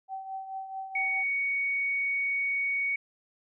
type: tone with tremolo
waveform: sine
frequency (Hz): 769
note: G5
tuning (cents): -33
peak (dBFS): -32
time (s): 0.08-1.24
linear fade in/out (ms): 50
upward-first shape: triangle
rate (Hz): 4.6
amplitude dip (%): 65
type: tone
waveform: sine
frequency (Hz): 2234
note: C#7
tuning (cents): +13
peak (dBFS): -26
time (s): 0.95-2.96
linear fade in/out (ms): 5
effects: none